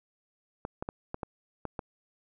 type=clicks; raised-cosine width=1 ms; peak=-20 dBFS; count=7; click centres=0.651 / 0.825 / 0.889 / 1.144 / 1.232 / 1.653 / 1.792 s; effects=none